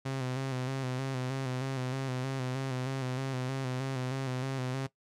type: tone with vibrato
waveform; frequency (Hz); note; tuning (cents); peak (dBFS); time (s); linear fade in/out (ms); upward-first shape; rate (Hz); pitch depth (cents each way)
sawtooth; 130.81; C3; 0; -28; 0.05-4.87; 10; square; 3.2; 42
effects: noise-tail reverb RT60 0.1 s tail -17 dB re dry + low-pass 8000 Hz 12 dB/octave